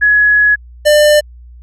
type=tone pair in turn; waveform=sine / square; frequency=1684 / 597.3 Hz; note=G#6 / D5; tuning=+24 / +29 cents; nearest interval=octave + tritone; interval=1795 cents; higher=first; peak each=-6 dBFS; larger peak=neither; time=0.01-0.56 / 0.85-1.21 s; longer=first; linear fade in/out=20 ms; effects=added 60 Hz sine -33 dBFS peak until 1.62 s + low-pass 12000 Hz 12 dB/octave